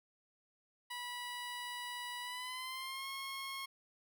15% pulse tone with pitch glide, 977 to 1084 Hz, B5 to C#6, -19 to -39 cents, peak -35 dBFS, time 0.9-3.66 s, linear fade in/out 10 ms, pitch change +180 cents, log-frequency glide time 2.21-3.08 s, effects none

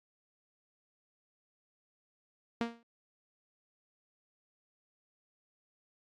sawtooth tone with exponential decay, 233.1 Hz, A#3, in tune, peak -24 dBFS, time 2.61-2.83 s, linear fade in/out 0 ms, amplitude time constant 46 ms, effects low-pass 4000 Hz 12 dB/octave + AAC 48 kbps

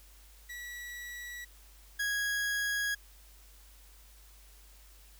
40% pulse tone pair in turn, 1940 / 1654.6 Hz, B6 / G#6, -31 / -7 cents, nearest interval minor third, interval 276 cents, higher first, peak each -40 / -29 dBFS, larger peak second, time 0.49-1.45 / 1.99-2.95 s, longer neither, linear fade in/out 10 ms, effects added 50 Hz sine -55 dBFS peak until 5.19 s + white hiss -60 dBFS RMS until 5.19 s

